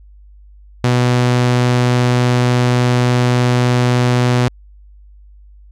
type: tone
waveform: sawtooth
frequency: 123.47 Hz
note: B2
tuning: in tune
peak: -7 dBFS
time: 0.84-4.48 s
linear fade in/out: 0 ms
effects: added 50 Hz sine -39 dBFS peak until 5.71 s + low-pass 7000 Hz 12 dB/octave